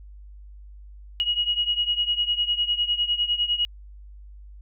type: beating tone pair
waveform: sine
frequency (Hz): 2894 / 2903.9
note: F#7 / F#7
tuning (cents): -39 / -33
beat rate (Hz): 9.9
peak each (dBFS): -23 / -26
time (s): 1.2-3.65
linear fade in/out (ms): 0
effects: added 50 Hz sine -41 dBFS peak until 4.61 s